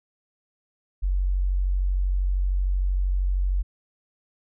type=tone; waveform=sine; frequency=46.48 Hz; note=F#1; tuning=9 cents sharp; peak=-20 dBFS; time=1.02-3.63 s; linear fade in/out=20 ms; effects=none